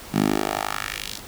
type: tone with high-pass filter sweep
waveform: 10% pulse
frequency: 51.3 Hz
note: G#1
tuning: 21 cents flat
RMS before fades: -25 dBFS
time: 0.12-1.21 s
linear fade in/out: 50 ms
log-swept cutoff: 160 to 5000 Hz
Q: 1.7
effects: pink hiss -40 dBFS RMS until 1.27 s